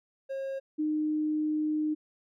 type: tone pair in turn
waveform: triangle / sine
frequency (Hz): 540 / 306.1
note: C#5 / D#4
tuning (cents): -45 / -28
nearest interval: minor seventh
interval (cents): 983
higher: first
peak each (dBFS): -30 / -26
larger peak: second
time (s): 0.29-0.6 / 0.78-1.95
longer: second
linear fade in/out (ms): 20
effects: none